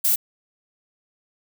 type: noise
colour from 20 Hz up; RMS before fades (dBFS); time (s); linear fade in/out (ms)
violet; -19; 0.04-0.16; 10
effects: none